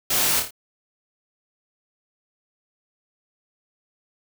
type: noise with echo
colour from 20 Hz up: white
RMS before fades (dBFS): -22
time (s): 0.1-0.4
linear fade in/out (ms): 5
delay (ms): 27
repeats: 4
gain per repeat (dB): -5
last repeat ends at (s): 0.508
effects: none